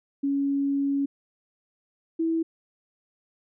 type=tone pair in turn; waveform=sine; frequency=279 / 327 Hz; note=C#4 / E4; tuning=+11 / -14 cents; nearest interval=minor third; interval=275 cents; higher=second; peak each=-22 dBFS; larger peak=neither; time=0.23-1.06 / 2.19-2.43 s; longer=first; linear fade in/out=10 ms; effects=none